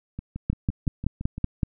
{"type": "two click trains", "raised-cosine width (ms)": 5, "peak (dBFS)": [-20, -10], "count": [8, 7], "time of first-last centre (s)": [[0.19, 1.38], [0.5, 1.632]], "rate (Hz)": [5.88, 5.3], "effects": []}